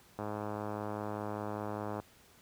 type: click train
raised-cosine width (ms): 1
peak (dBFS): -24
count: 191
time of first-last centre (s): 0.19-2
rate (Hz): 105
effects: pink hiss -61 dBFS RMS until 2.41 s + high-pass 60 Hz 12 dB/octave